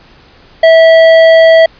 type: tone with tanh clipping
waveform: sine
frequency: 652 Hz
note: E5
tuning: 19 cents flat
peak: -3 dBFS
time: 0.63-1.66 s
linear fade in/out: 5 ms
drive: 13 dB
effects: pink hiss -41 dBFS RMS until 1.79 s + resampled to 11025 Hz